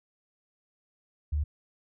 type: tone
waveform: sine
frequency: 74.3 Hz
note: D2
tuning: 21 cents sharp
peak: -25 dBFS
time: 1.32-1.44 s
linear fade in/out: 10 ms
effects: none